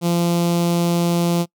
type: tone with notch filter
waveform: sawtooth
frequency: 171.8 Hz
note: F3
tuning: 28 cents flat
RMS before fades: -18 dBFS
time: 0.01-1.46 s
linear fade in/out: 50 ms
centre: 1700 Hz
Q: 0.92
effects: noise-tail reverb RT60 0.1 s tail -25 dB re dry